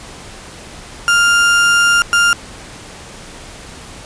35% pulse tone bursts at uneven times, 1400 Hz, F6, 4 cents sharp, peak -7 dBFS, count 2, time 1.08-2.02 / 2.13-2.33 s, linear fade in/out 0 ms, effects pink hiss -34 dBFS RMS until 4.05 s + resampled to 22050 Hz

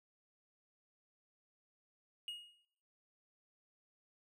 triangle tone with exponential decay, 2872 Hz, F7, 48 cents sharp, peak -37 dBFS, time 2.28-2.65 s, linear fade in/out 1 ms, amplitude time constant 79 ms, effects noise-tail reverb RT60 0.7 s tail -21 dB re dry

